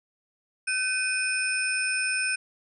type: tone cluster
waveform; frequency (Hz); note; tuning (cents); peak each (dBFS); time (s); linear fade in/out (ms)
sine; 1524 / 2493 / 5290 / 8890; G6 / D#7 / E8 / C#9; -49 / +3 / +5 / +4; -29 / -27 / -35 / -33; 0.67-2.36; 10
effects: none